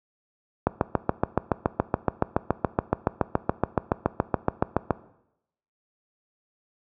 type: click train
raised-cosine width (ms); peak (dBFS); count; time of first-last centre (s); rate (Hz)
1; -5; 31; 0.67-4.907; 7.08
effects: noise-tail reverb RT60 0.8 s tail -18 dB re dry + high-pass 60 Hz 12 dB/octave